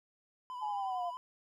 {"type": "tone with vibrato", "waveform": "triangle", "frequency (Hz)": 1000, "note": "B5", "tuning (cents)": 21, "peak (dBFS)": -38, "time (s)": [0.5, 1.17], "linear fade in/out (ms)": 0, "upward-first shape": "triangle", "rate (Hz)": 11, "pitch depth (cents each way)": 43}
{"type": "exponential sweep", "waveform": "sine", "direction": "down", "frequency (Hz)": [864, 688], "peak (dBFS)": -34, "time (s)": [0.61, 1.11], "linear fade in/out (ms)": 20}
{"effects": []}